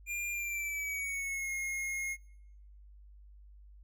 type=tone with pitch glide; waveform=square; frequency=2400 to 2151 Hz; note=D7 to C7; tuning=+37 to +47 cents; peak=-35 dBFS; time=0.06-2.17 s; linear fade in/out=50 ms; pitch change=-190 cents; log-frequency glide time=0.32-1.51 s; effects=noise-tail reverb RT60 0.8 s tail -22 dB re dry + added 50 Hz sine -52 dBFS peak until 3.83 s